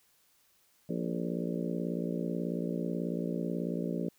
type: harmonic tone with a mistuned harmonic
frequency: 58.27 Hz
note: A#1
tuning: in tune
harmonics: 3 / 4 / 5 / 6 / 7 / 8 / 9 / 10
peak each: -35 / -37 / -39 / -41 / -42 / -43 / -44 / -45 dBFS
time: 0.89-4.09 s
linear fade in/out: 5 ms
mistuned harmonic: 8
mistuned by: -46 cents
effects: white hiss -68 dBFS RMS until 4.18 s